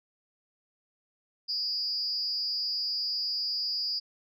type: tone with amplitude modulation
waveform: sine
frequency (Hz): 4884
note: D#8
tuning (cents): -33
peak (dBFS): -24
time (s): 1.48-4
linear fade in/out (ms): 20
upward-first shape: sine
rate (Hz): 298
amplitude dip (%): 85
effects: tanh soft clip ceiling -20 dBFS